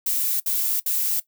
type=noise bursts; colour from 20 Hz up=violet; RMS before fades=-23 dBFS; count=3; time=0.06-1.2 s; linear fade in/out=5 ms; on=340 ms; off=60 ms; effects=noise-tail reverb RT60 0.1 s tail -17 dB re dry